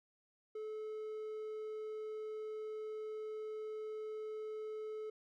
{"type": "tone", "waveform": "triangle", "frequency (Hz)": 432, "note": "A4", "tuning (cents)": -32, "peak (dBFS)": -39, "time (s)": [0.55, 5.1], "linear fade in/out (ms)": 5, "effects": []}